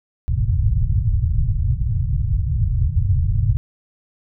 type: low-pass noise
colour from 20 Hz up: white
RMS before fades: -18 dBFS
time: 0.28-3.57 s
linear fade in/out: 0 ms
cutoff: 130 Hz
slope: 48 dB/octave
effects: none